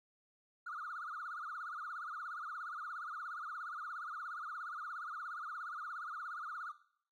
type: tone with vibrato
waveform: triangle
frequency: 1306 Hz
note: E6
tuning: 17 cents flat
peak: -37 dBFS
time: 0.66-6.72 s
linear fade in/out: 10 ms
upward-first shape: triangle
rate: 17 Hz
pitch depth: 220 cents each way
effects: noise-tail reverb RT60 0.6 s tail -19 dB re dry + tanh soft clip ceiling -39 dBFS